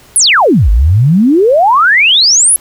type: exponential two-way sweep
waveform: sine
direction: down then up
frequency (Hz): 11370 to 48.57 to 11370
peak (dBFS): -4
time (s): 0.16-2.56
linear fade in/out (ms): 0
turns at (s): 0.7
effects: pink hiss -41 dBFS RMS until 2.6 s